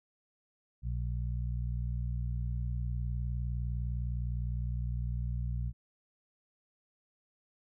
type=harmonic tone; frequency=59.7 Hz; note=A#1; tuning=42 cents sharp; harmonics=1 / 2 / 3; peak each=-33 / -36 / -46 dBFS; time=0.82-5.73 s; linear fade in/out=50 ms; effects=none